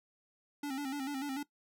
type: tone with vibrato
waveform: square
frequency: 277.2 Hz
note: C#4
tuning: in tune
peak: -36 dBFS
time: 0.63-1.43 s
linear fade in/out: 5 ms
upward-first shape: square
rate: 6.8 Hz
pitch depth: 74 cents each way
effects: noise-tail reverb RT60 0.1 s tail -19 dB re dry